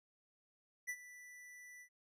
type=tone with ADSR envelope; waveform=square; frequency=1975.5 Hz; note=B6; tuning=in tune; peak=-38 dBFS; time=0.87-1.89 s; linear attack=24 ms; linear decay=61 ms; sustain=-16 dB; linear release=79 ms; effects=resampled to 32000 Hz